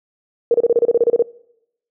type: tone bursts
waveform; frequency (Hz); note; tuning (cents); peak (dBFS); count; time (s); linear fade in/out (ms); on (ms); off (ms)
sine; 469.9; A#4; +14; -9; 12; 0.51-1.224; 2; 32; 30
effects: noise-tail reverb RT60 0.8 s tail -23 dB re dry